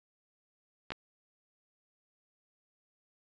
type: clicks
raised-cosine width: 0.3 ms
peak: -21 dBFS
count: 2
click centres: 0.905 / 0.92 s
effects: resampled to 16000 Hz